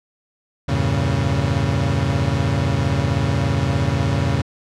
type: chord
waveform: 35% pulse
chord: E diminished seventh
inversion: none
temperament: equal with one note detuned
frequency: 82.41 / 98 / 114.87 / 138.59 Hz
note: E2 / G2 / Bb2 / Db3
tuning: 0 / 0 / -25 / 0 cents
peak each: -22 / -22 / -22 / -19 dBFS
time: 0.68-4.42 s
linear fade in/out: 10 ms
effects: low-pass 6000 Hz 12 dB/octave